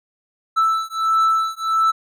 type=beating tone pair; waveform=triangle; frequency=1318.5 / 1320 Hz; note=E6 / E6; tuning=0 / +2 cents; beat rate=1.5 Hz; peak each=-17 dBFS; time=0.56-1.92 s; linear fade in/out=20 ms; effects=none